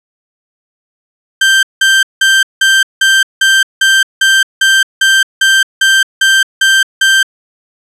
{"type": "tone bursts", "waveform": "30% pulse", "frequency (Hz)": 1568, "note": "G6", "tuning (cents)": 0, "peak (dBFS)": -3, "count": 15, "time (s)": [1.41, 7.23], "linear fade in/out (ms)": 5, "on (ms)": 220, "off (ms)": 180, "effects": ["low-pass 10000 Hz 12 dB/octave"]}